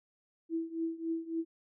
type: tone with tremolo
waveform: sine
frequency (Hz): 328.4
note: E4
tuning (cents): -6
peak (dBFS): -29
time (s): 0.49-1.45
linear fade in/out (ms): 50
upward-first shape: triangle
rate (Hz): 3.6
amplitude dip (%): 90
effects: none